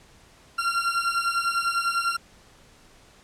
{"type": "beating tone pair", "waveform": "40% pulse", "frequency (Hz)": [1371, 1381], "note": ["F6", "F6"], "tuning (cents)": [-32, -20], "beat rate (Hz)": 10, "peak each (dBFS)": -25, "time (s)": [0.58, 2.17], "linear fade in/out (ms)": 10, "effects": ["pink hiss -54 dBFS RMS until 3.23 s", "low-pass 9000 Hz 12 dB/octave"]}